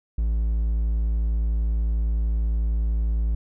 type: tone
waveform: triangle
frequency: 55.4 Hz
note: A1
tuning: 13 cents sharp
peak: -18 dBFS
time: 0.18-3.35 s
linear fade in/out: 5 ms
effects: none